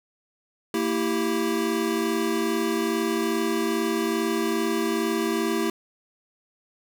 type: chord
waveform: square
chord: E diminished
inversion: second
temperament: equal with one note detuned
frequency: 228.7 / 329.6 / 392 Hz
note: Bb3 / E4 / G4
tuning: -33 / 0 / 0 cents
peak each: -29 / -27 / -28 dBFS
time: 0.74-5.7 s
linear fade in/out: 2 ms
effects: none